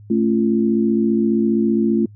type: chord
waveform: sine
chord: A augmented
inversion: none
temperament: just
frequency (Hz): 220 / 275 / 343.8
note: A3 / C#4 / E#4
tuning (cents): 0 / -14 / -27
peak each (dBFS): -16 / -22 / -19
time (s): 0.1-2.06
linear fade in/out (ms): 5
effects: noise-tail reverb RT60 0.1 s tail -26 dB re dry + added 104 Hz sine -39 dBFS peak until 2.15 s